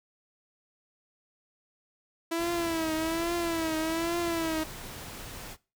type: tone with vibrato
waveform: sawtooth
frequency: 329.6 Hz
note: E4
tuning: in tune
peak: -24 dBFS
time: 2.31-4.64 s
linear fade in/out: 10 ms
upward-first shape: triangle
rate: 1.2 Hz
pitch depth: 85 cents each way
type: noise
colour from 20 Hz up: pink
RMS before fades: -42 dBFS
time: 2.37-5.57 s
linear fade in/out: 50 ms
effects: noise-tail reverb RT60 0.3 s tail -20 dB re dry